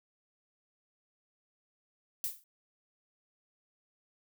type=noise with exponential decay; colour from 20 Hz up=violet; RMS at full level=-30 dBFS; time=2.24-2.44 s; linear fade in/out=1 ms; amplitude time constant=43 ms; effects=none